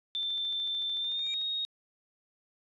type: tone with pitch glide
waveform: sine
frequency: 3554 to 3741 Hz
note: A7 to A#7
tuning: +17 to +5 cents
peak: -30 dBFS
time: 0.15-1.65 s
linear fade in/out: 0 ms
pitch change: +88 cents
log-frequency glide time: 0.98-1.34 s
type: click train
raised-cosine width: 0.2 ms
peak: -36 dBFS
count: 17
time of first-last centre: 0.23-1.415 s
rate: 13.5 Hz
type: tone with exponential growth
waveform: square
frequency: 2349 Hz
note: D7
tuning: in tune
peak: -40 dBFS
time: 1.09-1.34 s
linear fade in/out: 0 ms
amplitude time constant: 53 ms
effects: resampled to 22050 Hz